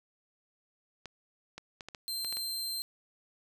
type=clicks; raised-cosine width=0.2 ms; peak=-25 dBFS; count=8; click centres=1.057 / 1.58 / 1.808 / 1.886 / 1.948 / 2.247 / 2.326 / 2.37 s
type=tone; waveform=sawtooth; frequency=4138 Hz; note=C8; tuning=20 cents flat; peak=-31 dBFS; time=2.08-2.82 s; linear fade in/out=0 ms
effects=none